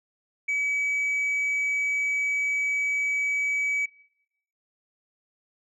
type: tone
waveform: sine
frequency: 2281 Hz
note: C#7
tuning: 49 cents sharp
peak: -21 dBFS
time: 0.48-3.86 s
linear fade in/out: 10 ms
effects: noise-tail reverb RT60 0.8 s tail -23 dB re dry + tanh soft clip ceiling -22 dBFS